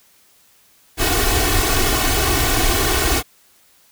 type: noise with comb filter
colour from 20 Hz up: pink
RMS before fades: -17 dBFS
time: 0.97-3.23 s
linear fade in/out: 50 ms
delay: 2.7 ms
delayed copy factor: +0.85
effects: white hiss -54 dBFS RMS until 3.91 s